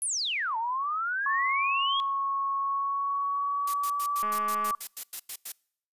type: exponential two-way sweep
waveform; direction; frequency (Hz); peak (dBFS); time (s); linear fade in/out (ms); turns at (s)
sine; down then up; 11175 to 880 to 3357; -27; 0.02-2; 0; 0.57
type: tone with pitch glide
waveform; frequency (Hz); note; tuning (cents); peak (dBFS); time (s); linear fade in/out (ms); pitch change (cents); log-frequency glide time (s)
sine; 1100 to 1158.7; C#6 to D6; -14 to -24; -26; 1.26-4.75; 2; +90; 2.57-4.25
type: noise bursts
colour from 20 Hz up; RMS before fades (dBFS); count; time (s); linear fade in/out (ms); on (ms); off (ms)
blue; -35; 12; 3.67-5.521; 5; 69; 93
type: click train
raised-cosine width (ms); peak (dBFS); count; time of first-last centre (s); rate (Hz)
0.5; -24; 102; 4.23-4.709; 211
effects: noise-tail reverb RT60 0.6 s tail -26 dB re dry + resampled to 32000 Hz